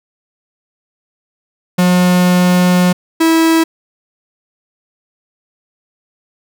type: tone pair in turn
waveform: 45% pulse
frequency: 179.8 / 325.8 Hz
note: F#3 / E4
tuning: -49 / -20 cents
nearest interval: minor seventh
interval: 1029 cents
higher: second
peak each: -8 dBFS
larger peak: neither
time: 1.78-2.93 / 3.2-3.64 s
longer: first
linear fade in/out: 10 ms
effects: none